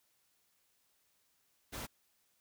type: noise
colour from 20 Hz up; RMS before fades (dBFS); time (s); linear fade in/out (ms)
pink; -43; 1.72-1.87; 20
effects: white hiss -75 dBFS RMS until 2.4 s